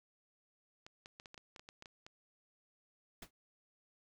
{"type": "clicks", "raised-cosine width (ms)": 0.2, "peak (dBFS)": -34, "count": 12, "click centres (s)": [0.865, 1.059, 1.199, 1.258, 1.344, 1.378, 1.562, 1.595, 1.689, 1.824, 1.858, 2.065]}
{"type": "noise with exponential decay", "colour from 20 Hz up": "pink", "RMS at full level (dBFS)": -44, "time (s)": [3.22, 3.31], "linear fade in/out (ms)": 5, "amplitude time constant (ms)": 18}
{"effects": []}